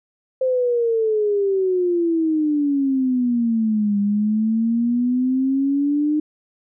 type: exponential two-way sweep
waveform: sine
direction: down then up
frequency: 523.3 to 201.4 to 305.2 Hz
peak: -16 dBFS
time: 0.41-6.2 s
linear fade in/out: 5 ms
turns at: 3.99 s
effects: none